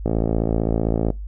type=click train; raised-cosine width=2 ms; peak=-7 dBFS; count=59; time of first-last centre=0.06-1.103 s; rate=55.6 Hz; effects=noise-tail reverb RT60 0.2 s tail -22 dB re dry + added 50 Hz sine -28 dBFS peak until 1.27 s